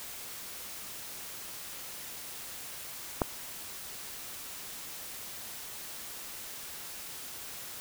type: clicks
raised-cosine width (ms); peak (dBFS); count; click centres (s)
1; -28 / -11; 2; 3.215 / 3.218
effects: white hiss -43 dBFS RMS until 7.8 s